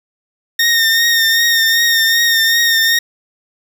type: tone with vibrato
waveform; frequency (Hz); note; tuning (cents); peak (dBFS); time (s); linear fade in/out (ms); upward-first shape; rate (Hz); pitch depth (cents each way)
20% pulse; 1838; A#6; -25; -5; 0.59-2.99; 5; triangle; 2.6; 38
effects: 7-bit